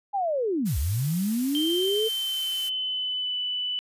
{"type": "linear two-way sweep", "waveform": "sine", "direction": "down then up", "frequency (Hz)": [830.6, 61.1, 452.1], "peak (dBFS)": -23, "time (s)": [0.13, 2.09], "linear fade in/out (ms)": 20, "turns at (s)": 0.78}
{"type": "noise", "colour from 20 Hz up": "blue", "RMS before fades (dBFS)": -36, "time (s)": [0.65, 2.7], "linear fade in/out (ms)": 20}
{"type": "tone with pitch glide", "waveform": "sine", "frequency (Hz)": [3136, 2984], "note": ["G7", "F#7"], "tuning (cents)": [0, 14], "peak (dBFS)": -26, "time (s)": [1.55, 3.79], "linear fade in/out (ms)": 0, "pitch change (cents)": -86, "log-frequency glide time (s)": [1.68, 3.38]}
{"effects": ["resampled to 32000 Hz"]}